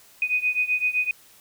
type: beating tone pair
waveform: sine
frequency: 2489 / 2496.8 Hz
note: D#7 / D#7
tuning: 0 / +5 cents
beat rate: 7.8 Hz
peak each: -23 / -25 dBFS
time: 0.22-1.11 s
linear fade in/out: 2 ms
effects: white hiss -53 dBFS RMS until 1.4 s